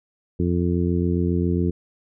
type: harmonic tone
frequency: 87.3 Hz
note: F2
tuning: in tune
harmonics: 1 / 2 / 3 / 4 / 5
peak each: -23 / -23 / -26 / -26 / -31 dBFS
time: 0.39-1.71 s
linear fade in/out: 10 ms
effects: none